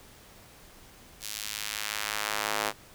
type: tone with high-pass filter sweep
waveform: square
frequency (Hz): 52.8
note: G#1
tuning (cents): +29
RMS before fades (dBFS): -33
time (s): 1.2-2.73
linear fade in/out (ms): 50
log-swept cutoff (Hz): 4600 to 650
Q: 0.74
effects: pink hiss -53 dBFS RMS until 2.94 s